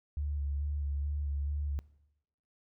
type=tone with vibrato; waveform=sine; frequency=72 Hz; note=D2; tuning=34 cents flat; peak=-31 dBFS; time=0.17-1.79 s; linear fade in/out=0 ms; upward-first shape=square; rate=2.3 Hz; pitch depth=24 cents each way; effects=noise-tail reverb RT60 0.9 s tail -21 dB re dry